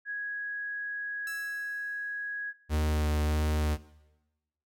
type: tone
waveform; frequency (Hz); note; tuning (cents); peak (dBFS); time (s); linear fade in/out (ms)
sine; 1661.2; G#6; 0; -32; 0.05-2.54; 50
type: tone with exponential decay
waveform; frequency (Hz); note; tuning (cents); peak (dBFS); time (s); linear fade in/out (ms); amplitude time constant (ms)
5% pulse; 1326; E6; +10; -30; 1.27-2.42; 1; 250
type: tone with vibrato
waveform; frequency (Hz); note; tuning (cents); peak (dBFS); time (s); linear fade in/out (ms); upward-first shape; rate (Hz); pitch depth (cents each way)
45% pulse; 76; D#2; -40; -25; 2.69-3.78; 50; sine; 1.6; 14
effects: noise-tail reverb RT60 1.0 s tail -19 dB re dry